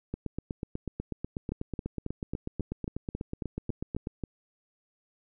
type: two click trains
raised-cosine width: 3 ms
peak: -20 / -20 dBFS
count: 33 / 11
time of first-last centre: 0.14-4.071 / 1.52-4.237 s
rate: 8.14 / 3.68 Hz
effects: none

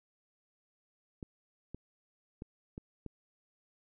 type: clicks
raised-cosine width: 3 ms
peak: -29 dBFS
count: 5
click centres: 1.228 / 1.746 / 2.421 / 2.779 / 3.063 s
effects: none

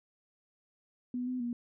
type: tone with pitch steps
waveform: sine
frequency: 247.5 / 253 / 239.4 Hz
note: B3 / B3 / A#3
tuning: +4 / +42 / +46 cents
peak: -32 dBFS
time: 1.14-1.53 s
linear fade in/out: 2 ms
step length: 130 ms
effects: none

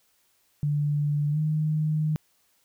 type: tone with pitch glide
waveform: sine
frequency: 146.83 to 154.22 Hz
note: D3 to D#3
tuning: 0 to -15 cents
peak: -22 dBFS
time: 0.63-2.16 s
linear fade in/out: 0 ms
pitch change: +85 cents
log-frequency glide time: 1.31-1.38 s
effects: white hiss -67 dBFS RMS until 2.64 s

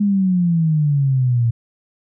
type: exponential sweep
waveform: sine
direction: down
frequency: 207.7 to 114.6 Hz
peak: -13 dBFS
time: 0-1.51 s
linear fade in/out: 10 ms
effects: none

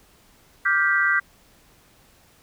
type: chord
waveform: sine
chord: G dominant seventh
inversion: second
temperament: just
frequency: 1176 / 1411.2 / 1568 / 1960 Hz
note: D6 / F6 / G6 / B6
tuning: +2 / +18 / 0 / -14 cents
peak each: -26 / -25 / -20 / -23 dBFS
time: 0.65-1.2 s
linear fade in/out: 10 ms
effects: pink hiss -56 dBFS RMS until 2.42 s

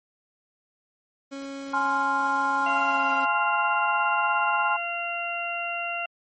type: tone with pitch glide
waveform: 30% pulse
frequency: 275.2 to 270.2 Hz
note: C#4 to C#4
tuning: -12 to -44 cents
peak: -31 dBFS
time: 1.31-3.26 s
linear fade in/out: 20 ms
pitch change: -32 cents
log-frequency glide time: 2.9-3.14 s
type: chord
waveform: sine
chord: F minor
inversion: first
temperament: just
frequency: 838.1 / 1047.7 / 1396.9 Hz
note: Ab5 / C6 / F6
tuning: +16 / +2 / 0 cents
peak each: -26 dBFS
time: 1.73-4.77 s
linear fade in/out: 10 ms
type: harmonic tone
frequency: 690 Hz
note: F5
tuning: 21 cents flat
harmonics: 1 / 2 / 3 / 4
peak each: -32 / -34 / -39 / -30 dBFS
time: 2.66-6.06 s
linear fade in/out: 5 ms
effects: MP3 32 kbps

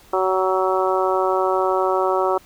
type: harmonic tone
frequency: 187.7 Hz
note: F#3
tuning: 25 cents sharp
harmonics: 2 / 3 / 4 / 5 / 6 / 7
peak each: -21 / -23 / -24 / -25 / -26 / -26 dBFS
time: 0.13-2.38 s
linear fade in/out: 5 ms
effects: pink hiss -50 dBFS RMS until 2.45 s

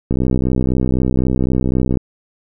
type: click train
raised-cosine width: 3 ms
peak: -4 dBFS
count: 120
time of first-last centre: 0.11-1.972 s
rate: 63.9 Hz
effects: none

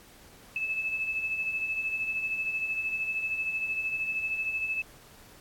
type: beating tone pair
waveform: sine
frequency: 2600 / 2613 Hz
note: E7 / E7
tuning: -24 / -16 cents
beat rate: 13 Hz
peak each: -38 / -29 dBFS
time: 0.56-4.82 s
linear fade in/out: 2 ms
effects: pink hiss -54 dBFS RMS until 5.4 s + AAC 64 kbps

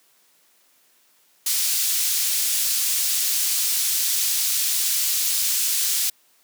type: high-pass noise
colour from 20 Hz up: pink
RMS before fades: -22 dBFS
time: 1.46-6.1 s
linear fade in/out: 5 ms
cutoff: 5000 Hz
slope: 12 dB/octave
effects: white hiss -60 dBFS RMS until 6.43 s + high-pass 200 Hz 12 dB/octave

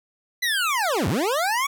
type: linear two-way sweep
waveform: 25% pulse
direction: down then up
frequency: 2019 to 77.78 to 1147 Hz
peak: -17 dBFS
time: 0.42-1.67 s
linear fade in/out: 10 ms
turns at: 1.08 s
effects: none

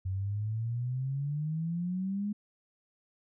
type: exponential sweep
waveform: sine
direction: up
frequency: 92.5 to 210 Hz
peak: -30 dBFS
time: 0.05-2.33 s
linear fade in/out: 10 ms
effects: none

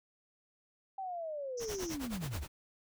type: linear sweep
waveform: sine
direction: down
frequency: 784 to 55 Hz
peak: -37 dBFS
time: 0.98-2.44 s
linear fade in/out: 5 ms
type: band-pass noise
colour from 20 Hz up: white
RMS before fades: -47 dBFS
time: 1.57-1.95 s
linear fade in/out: 10 ms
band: 5400 to 6400 Hz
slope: 96 dB/octave
type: noise with tremolo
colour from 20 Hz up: pink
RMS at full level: -41 dBFS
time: 1.59-2.48 s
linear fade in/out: 50 ms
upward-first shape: sine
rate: 9.5 Hz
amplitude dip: 90%
effects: none

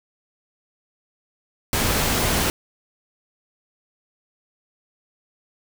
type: noise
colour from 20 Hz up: pink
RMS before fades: -21 dBFS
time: 1.73-2.5 s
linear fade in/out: 0 ms
effects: none

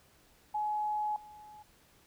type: tone with level steps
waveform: sine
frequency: 845 Hz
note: G#5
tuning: 30 cents sharp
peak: -30 / -49 dBFS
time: 0.54-1.63 s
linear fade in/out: 10 ms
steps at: 1.16 s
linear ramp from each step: 2 ms
effects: pink hiss -64 dBFS RMS until 2.06 s

